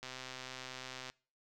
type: click train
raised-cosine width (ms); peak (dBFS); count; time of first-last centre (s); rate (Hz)
0.2; -27; 139; 0.03-1.1; 129
effects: noise-tail reverb RT60 0.4 s tail -24 dB re dry

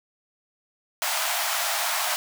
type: high-pass noise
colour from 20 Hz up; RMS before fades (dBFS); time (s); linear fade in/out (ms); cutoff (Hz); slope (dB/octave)
pink; -26; 1.02-2.16; 0; 620; 96
effects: none

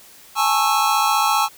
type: chord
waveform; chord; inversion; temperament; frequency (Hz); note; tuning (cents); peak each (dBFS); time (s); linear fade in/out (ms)
square; A major seventh; third; just; 825 / 880 / 1100 / 1320; G#5 / A5 / C#6 / E6; -12 / 0 / -14 / +2; -22; 0.35-1.49; 50
effects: white hiss -46 dBFS RMS until 1.57 s

